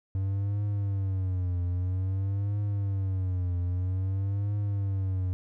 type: tone with vibrato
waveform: triangle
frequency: 95.3 Hz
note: G2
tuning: 48 cents flat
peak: -24 dBFS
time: 0.15-5.33 s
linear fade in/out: 0 ms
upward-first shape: triangle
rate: 0.51 Hz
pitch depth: 140 cents each way
effects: none